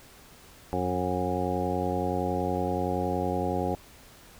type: harmonic tone with a mistuned harmonic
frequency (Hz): 90.7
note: F#2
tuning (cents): -34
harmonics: 1 / 2 / 3 / 4 / 5 / 6 / 8 / 9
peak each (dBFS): -34 / -34 / -34 / -34 / -34 / -34 / -34 / -34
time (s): 0.73-3.75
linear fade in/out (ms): 0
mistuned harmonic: 1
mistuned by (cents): -54
effects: pink hiss -52 dBFS RMS until 4.39 s